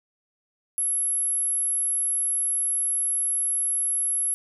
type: tone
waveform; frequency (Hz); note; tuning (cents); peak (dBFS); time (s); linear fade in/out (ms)
sine; 11175; F9; 0; -22; 0.78-4.34; 0
effects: none